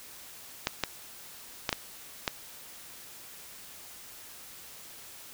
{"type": "clicks", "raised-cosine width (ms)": 0.2, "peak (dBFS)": -9, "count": 5, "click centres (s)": [0.671, 0.837, 1.692, 1.728, 2.278], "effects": ["white hiss -48 dBFS RMS until 5.33 s"]}